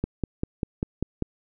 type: click train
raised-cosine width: 3 ms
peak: -12 dBFS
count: 7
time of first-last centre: 0.04-1.223 s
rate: 5.07 Hz
effects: none